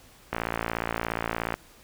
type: click train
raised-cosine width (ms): 0.5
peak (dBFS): -12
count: 70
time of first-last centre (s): 0.33-1.541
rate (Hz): 57
effects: pink hiss -54 dBFS RMS until 1.83 s